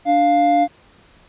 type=tone pair together; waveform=triangle; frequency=293.2 / 698.5 Hz; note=D4 / F5; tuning=-3 / 0 cents; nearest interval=octave + minor third; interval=1503 cents; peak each=-17 / -11 dBFS; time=0.05-0.68 s; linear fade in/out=50 ms; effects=pink hiss -51 dBFS RMS until 1.28 s + resampled to 8000 Hz